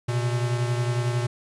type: beating tone pair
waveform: square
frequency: 120 / 131 Hz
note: B2 / C3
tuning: -49 / +2 cents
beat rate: 11 Hz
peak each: -24 / -31 dBFS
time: 0.08-1.27 s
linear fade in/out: 10 ms
effects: resampled to 24000 Hz + 10-bit